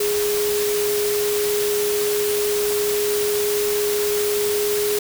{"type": "tone in noise", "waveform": "sine", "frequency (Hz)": 415.3, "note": "G#4", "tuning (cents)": 0, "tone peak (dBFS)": -19, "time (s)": [0, 4.99], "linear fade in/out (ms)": 5, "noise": "white", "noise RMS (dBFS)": -26, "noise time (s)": [0, 4.99], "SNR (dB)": 4, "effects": []}